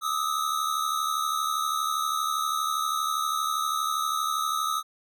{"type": "tone pair together", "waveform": "square", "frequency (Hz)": [1219, 1291.5], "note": ["D#6", "E6"], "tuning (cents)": [-36, -36], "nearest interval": "minor second", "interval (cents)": 100, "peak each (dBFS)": [-30, -28], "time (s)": [0.01, 4.83], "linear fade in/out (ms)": 50, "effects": []}